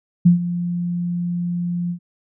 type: tone with ADSR envelope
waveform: sine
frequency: 174.61 Hz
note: F3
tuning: in tune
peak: -6 dBFS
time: 0.25-1.99 s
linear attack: 13 ms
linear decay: 120 ms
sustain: -14 dB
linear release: 87 ms
effects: none